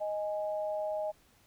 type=tone pair together; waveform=sine; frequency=622.3 / 830.7 Hz; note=D#5 / G#5; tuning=0 / 0 cents; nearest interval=perfect fourth; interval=500 cents; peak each=-32 / -39 dBFS; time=0-1.12 s; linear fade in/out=20 ms; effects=pink hiss -65 dBFS RMS until 1.46 s